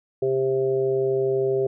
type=harmonic tone; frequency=132.4 Hz; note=C3; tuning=21 cents sharp; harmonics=1 / 3 / 4 / 5; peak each=-32 / -20 / -30 / -32 dBFS; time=0.22-1.67 s; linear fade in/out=5 ms; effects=none